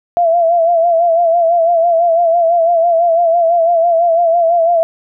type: tone with vibrato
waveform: sine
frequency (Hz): 676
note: E5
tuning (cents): +43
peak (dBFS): -8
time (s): 0.17-4.83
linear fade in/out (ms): 0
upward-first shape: sine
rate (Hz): 6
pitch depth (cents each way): 62
effects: none